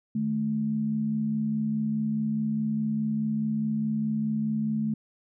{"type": "tone pair together", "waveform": "sine", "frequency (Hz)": [152.2, 217], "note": ["D#3", "A3"], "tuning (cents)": [-38, -24], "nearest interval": "tritone", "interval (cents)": 614, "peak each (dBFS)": [-33, -25], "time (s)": [0.15, 4.94], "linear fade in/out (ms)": 5, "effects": []}